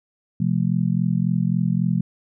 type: chord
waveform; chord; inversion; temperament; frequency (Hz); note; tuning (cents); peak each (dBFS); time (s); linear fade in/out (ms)
sine; F major; second; just; 130.96 / 174.61 / 218.3; C3 / F3 / A3; +2 / 0 / -13; -23 / -20 / -25; 0.4-2.01; 5
effects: none